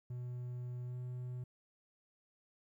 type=tone with pitch glide; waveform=triangle; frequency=123.47 to 124.69 Hz; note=B2 to B2; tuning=0 to +17 cents; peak=-38 dBFS; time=0.1-1.44 s; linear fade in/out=5 ms; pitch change=+17 cents; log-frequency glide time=0.85-0.96 s; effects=13-bit